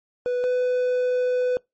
triangle tone pair in turn, 493.9 / 499.6 Hz, B4 / B4, 0 / +20 cents, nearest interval unison, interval 20 cents, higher second, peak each -19 / -17 dBFS, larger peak second, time 0.26-0.44 / 0.44-1.57 s, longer second, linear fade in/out 0 ms, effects noise-tail reverb RT60 0.2 s tail -25 dB re dry + MP3 32 kbps

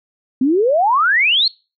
sine exponential sweep, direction up, 246.9 to 4399 Hz, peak -11 dBFS, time 0.41-1.48 s, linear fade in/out 5 ms, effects noise-tail reverb RT60 0.3 s tail -23 dB re dry

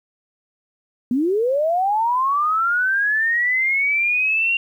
sine linear sweep, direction up, 231.8 to 2777 Hz, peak -16 dBFS, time 1.11-4.57 s, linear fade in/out 2 ms, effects 9-bit

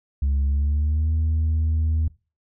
sine tone with pitch glide, 69.3 to 79.15 Hz, C#2 to D#2, 0 to +30 cents, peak -16 dBFS, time 0.22-2.08 s, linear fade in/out 5 ms, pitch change +230 cents, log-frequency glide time 0.45-1.11 s, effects noise-tail reverb RT60 0.3 s tail -22 dB re dry + tanh soft clip ceiling -17 dBFS

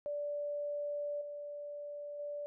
sine tone with level steps, 583 Hz, D5, 13 cents flat, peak -35 / -41 / -38 dBFS, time 0.06-2.46 s, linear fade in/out 0 ms, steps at 1.21 / 2.19 s, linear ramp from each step 5 ms, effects none

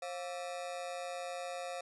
40% pulse ring-modulated tone, 621 Hz, D#5, 3 cents flat, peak -35 dBFS, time 0.02-1.81 s, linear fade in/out 5 ms, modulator 86.1 Hz, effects resampled to 24000 Hz

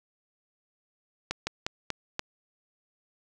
slowing click train, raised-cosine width 0.2 ms, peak -12 dBFS, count 5, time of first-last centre 1.31-2.194 s, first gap 160 ms, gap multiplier 1.22, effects none

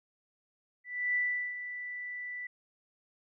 sine tone with ADSR envelope, 1975.5 Hz, B6, in tune, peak -26 dBFS, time 0.84-2.47 s, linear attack 310 ms, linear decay 390 ms, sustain -11 dB, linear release 5 ms, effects none

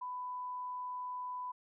sine tone, 997 Hz, B5, 16 cents sharp, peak -38 dBFS, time 0.01-1.52 s, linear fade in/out 10 ms, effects none

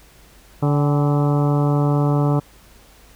harmonic tone with a mistuned harmonic, 144.6 Hz, D3, 27 cents flat, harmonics 1 / 2 / 3 / 4 / 5 / 6 / 7 / 8 / 9, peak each -16 / -22 / -26 / -28 / -30 / -32 / -33 / -34 / -35 dBFS, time 0.62-2.4 s, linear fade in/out 10 ms, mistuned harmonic 5, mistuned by +66 cents, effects added 50 Hz sine -50 dBFS peak until 3.15 s + pink hiss -50 dBFS RMS until 3.15 s

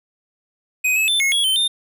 square tone with pitch steps, 2509 / 2586 / 3537 / 2172 / 3339 / 3088 / 3617 Hz, D#7 / E7 / A7 / C#7 / G#7 / G7 / A7, +14 / -34 / +8 / -36 / +9 / -27 / +47 cents, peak -16 dBFS, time 0.84-1.68 s, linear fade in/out 10 ms, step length 120 ms, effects none

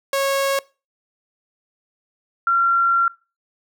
sawtooth / sine tone pair in turn, 549 / 1371.9 Hz, C#5 / F6, -17 / -31 cents, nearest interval octave + major third, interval 1586 cents, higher second, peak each -14 dBFS, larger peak neither, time 0.13-0.59 / 2.47-3.08 s, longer second, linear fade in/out 2 ms, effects noise-tail reverb RT60 0.3 s tail -22 dB re dry

